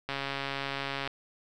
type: click train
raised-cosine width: 0.3 ms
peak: -17 dBFS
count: 137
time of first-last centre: 0.09-1.076 s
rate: 138 Hz
effects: none